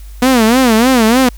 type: tone with vibrato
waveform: sawtooth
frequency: 240 Hz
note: B3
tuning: 49 cents flat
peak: -3 dBFS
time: 0.22-1.29 s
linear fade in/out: 5 ms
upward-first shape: sine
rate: 3.3 Hz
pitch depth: 170 cents each way
effects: added 50 Hz sine -28 dBFS peak until 1.37 s + white hiss -45 dBFS RMS until 1.37 s